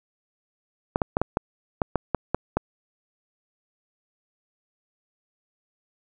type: clicks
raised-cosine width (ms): 1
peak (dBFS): -7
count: 10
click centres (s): 0.959 / 1.018 / 1.169 / 1.216 / 1.371 / 1.818 / 1.957 / 2.147 / 2.346 / 2.57
effects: none